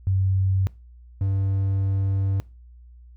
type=tone pair in turn; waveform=sine / triangle; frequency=95.3 / 97.3 Hz; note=G2 / G2; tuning=-48 / -12 cents; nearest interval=unison; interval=36 cents; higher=second; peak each=-18 dBFS; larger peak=neither; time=0.07-0.67 / 1.21-2.4 s; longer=second; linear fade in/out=0 ms; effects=noise-tail reverb RT60 0.3 s tail -22 dB re dry + added 60 Hz sine -44 dBFS peak until 3.16 s